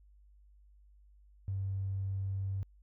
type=tone with tanh clipping; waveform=triangle; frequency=97 Hz; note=G2; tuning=18 cents flat; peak=-32 dBFS; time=1.48-2.63 s; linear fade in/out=0 ms; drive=2 dB; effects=added 50 Hz sine -58 dBFS peak until 2.82 s